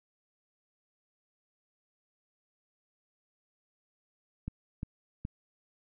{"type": "clicks", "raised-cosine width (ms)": 5, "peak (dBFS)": -23, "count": 3, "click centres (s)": [4.48, 4.831, 5.251], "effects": []}